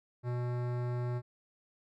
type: tone with hard clipping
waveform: sine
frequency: 122.4 Hz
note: B2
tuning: 15 cents flat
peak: -34 dBFS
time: 0.23-1.22 s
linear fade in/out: 50 ms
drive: 18 dB
effects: none